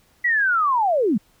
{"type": "linear sweep", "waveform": "sine", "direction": "down", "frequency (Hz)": [1975.5, 174.61], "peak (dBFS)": -16, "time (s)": [0.24, 1.18], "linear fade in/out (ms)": 10, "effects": ["pink hiss -59 dBFS RMS until 1.4 s"]}